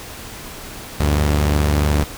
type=tone pair together; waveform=sawtooth; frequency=73.7 / 96.75 Hz; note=D2 / G2; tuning=+7 / -22 cents; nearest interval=perfect fourth; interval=471 cents; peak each=-11 / -19 dBFS; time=1-2.04 s; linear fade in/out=5 ms; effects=pink hiss -34 dBFS RMS until 2.17 s